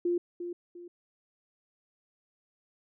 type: tone with echo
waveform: sine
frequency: 349.2 Hz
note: F4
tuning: in tune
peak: -25 dBFS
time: 0.05-0.18 s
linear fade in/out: 5 ms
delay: 350 ms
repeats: 2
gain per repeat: -9 dB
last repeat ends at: 0.88 s
effects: none